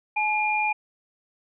sine tone pair together, 851.2 / 2410 Hz, G#5 / D7, +42 / +44 cents, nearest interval octave + tritone, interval 1802 cents, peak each -24 dBFS, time 0.16-0.73 s, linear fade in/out 10 ms, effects none

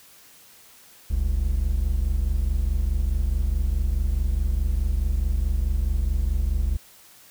triangle tone pair together, 44.58 / 69.3 Hz, F1 / C#2, +36 / 0 cents, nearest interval minor sixth, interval 764 cents, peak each -21 dBFS, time 1.1-6.77 s, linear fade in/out 10 ms, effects white hiss -51 dBFS RMS until 7.3 s

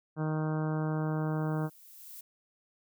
harmonic tone, 155.56 Hz, D#3, in tune, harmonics 1 / 2 / 3 / 4 / 5 / 6 / 7 / 8 / 9 / 10, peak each -30 / -36 / -40 / -42 / -44 / -46 / -47 / -48 / -49 / -50 dBFS, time 0.16-1.7 s, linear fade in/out 50 ms
violet noise with exponential growth, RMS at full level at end -45 dBFS, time 0.69-2.21 s, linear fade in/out 5 ms, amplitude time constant 330 ms
effects none

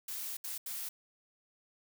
blue noise bursts at uneven times, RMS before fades -40 dBFS, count 3, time 0.08-0.37 / 0.44-0.58 / 0.66-0.89 s, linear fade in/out 5 ms, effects none

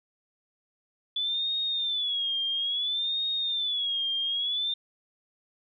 sine tone with vibrato, 3451 Hz, A7, 34 cents flat, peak -26 dBFS, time 1.16-4.74 s, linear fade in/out 5 ms, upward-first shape sine, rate 0.59 Hz, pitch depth 130 cents each way, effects none

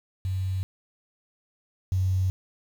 sine tone pair in turn, 94.2 / 93.6 Hz, F#2 / F#2, +32 / +20 cents, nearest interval unison, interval 12 cents, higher first, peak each -25 / -21 dBFS, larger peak second, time 0.25-0.63 / 1.92-2.3 s, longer neither, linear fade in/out 0 ms, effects 8-bit

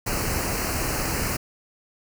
pink band-stop noise, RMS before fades -26 dBFS, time 0.06-1.37 s, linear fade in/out 10 ms, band 2900 to 4200 Hz, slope 96 dB/octave, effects none

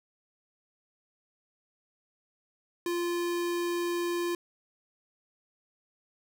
square tone, 347 Hz, F4, 11 cents flat, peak -29 dBFS, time 2.86-4.35 s, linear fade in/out 2 ms, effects none

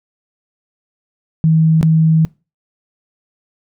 sine tone with dropouts, 160 Hz, D#3, 49 cents sharp, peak -8 dBFS, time 1.44-2.25 s, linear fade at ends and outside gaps 0 ms, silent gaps 1.812-1.829 s, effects noise-tail reverb RT60 0.3 s tail -24 dB re dry

